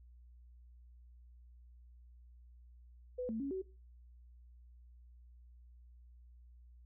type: tone with pitch steps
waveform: sine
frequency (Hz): 499.5 / 223.2 / 277.2 / 378.3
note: B4 / A3 / C#4 / F#4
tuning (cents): +20 / +25 / 0 / +38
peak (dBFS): -36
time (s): 3.18-3.62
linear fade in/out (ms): 10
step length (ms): 110
effects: noise-tail reverb RT60 0.3 s tail -18 dB re dry + added 60 Hz sine -56 dBFS peak until 6.85 s